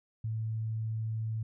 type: tone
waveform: sine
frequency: 110.8 Hz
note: A2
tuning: 13 cents sharp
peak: -31 dBFS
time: 0.24-1.43 s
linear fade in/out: 5 ms
effects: none